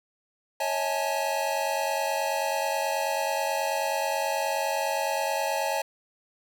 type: chord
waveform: square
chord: A major seventh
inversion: first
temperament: equal with one note detuned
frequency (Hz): 554.4 / 643.5 / 830.6 / 880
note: C#5 / E5 / G#5 / A5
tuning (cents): 0 / -42 / 0 / 0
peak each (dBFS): -32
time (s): 0.6-5.82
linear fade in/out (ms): 5
effects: none